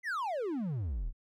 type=exponential sweep; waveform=triangle; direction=down; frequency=2093 to 30.63 Hz; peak=-30 dBFS; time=0.03-1.13 s; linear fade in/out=50 ms; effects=none